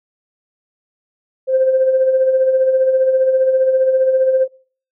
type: tone with tremolo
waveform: sine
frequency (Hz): 523.3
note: C5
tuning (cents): 0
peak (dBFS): -8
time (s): 1.47-4.48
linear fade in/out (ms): 50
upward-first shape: sine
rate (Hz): 15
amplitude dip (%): 50
effects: noise-tail reverb RT60 0.5 s tail -26 dB re dry + tanh soft clip ceiling -5 dBFS